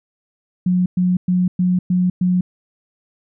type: tone bursts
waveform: sine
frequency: 181 Hz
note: F#3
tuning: 38 cents flat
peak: -13 dBFS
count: 6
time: 0.66-2.41 s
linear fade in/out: 5 ms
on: 200 ms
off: 110 ms
effects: none